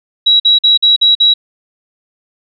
sine tone bursts, 3879 Hz, B7, 32 cents flat, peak -5 dBFS, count 6, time 0.26-1.34 s, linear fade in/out 10 ms, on 140 ms, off 48 ms, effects none

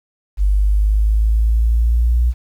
sine exponential sweep, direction up, 49 to 60.5 Hz, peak -11 dBFS, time 0.37-2.34 s, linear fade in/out 50 ms, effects 8-bit

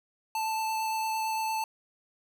square tone with vibrato, 881 Hz, A5, 2 cents sharp, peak -29 dBFS, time 0.35-1.64 s, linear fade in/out 2 ms, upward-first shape sine, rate 8.8 Hz, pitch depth 9 cents each way, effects none

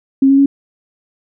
sine tone with pitch steps, 270.2 / 274 / 277.8 Hz, C#4 / C#4 / C#4, -44 / -20 / +4 cents, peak -6 dBFS, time 0.22-0.46 s, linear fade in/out 5 ms, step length 80 ms, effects none

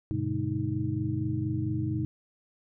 sine tone cluster, 96.7 / 120.9 / 145.3 / 210.8 / 313 Hz, G2 / B2 / D3 / G#3 / D#4, -23 / -36 / -18 / +26 / +10 cents, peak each -34 / -31 / -36 / -39 / -32 dBFS, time 0.11-2.05 s, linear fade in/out 0 ms, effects none

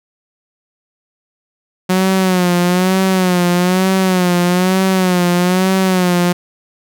sawtooth tone with vibrato, 182.9 Hz, F#3, 20 cents flat, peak -7 dBFS, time 1.89-6.33 s, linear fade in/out 10 ms, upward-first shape sine, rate 1.1 Hz, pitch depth 68 cents each way, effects none

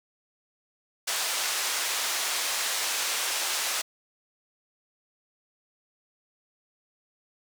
white band-pass noise, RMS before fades -29 dBFS, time 1.07-3.82 s, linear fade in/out 10 ms, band 640 to 7800 Hz, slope 12 dB/octave, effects none

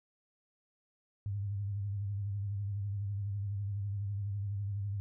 sine tone with vibrato, 100.6 Hz, G2, 45 cents sharp, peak -33 dBFS, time 1.26-5 s, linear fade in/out 0 ms, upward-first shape sine, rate 12 Hz, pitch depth 58 cents each way, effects none

